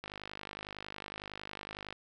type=click train; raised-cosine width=0.3 ms; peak=-25 dBFS; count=97; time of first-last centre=0.04-1.926 s; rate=50.9 Hz; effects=none